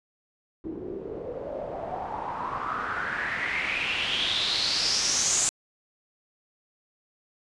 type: noise with low-pass filter sweep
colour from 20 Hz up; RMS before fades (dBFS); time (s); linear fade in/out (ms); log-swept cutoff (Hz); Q
white; -29; 0.64-5.49; 0; 320 to 7500; 5.5
effects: resampled to 24000 Hz